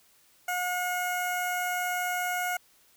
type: tone with notch filter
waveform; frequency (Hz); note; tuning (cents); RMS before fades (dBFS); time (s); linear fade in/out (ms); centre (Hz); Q
15% pulse; 721; F#5; -45; -30; 0.48-2.57; 5; 3700; 1.1
effects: white hiss -62 dBFS RMS until 2.96 s